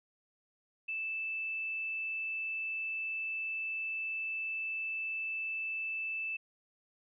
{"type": "tone", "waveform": "sine", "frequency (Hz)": 2637, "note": "E7", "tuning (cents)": 0, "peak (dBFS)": -34, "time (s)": [0.88, 6.37], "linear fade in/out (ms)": 10, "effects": []}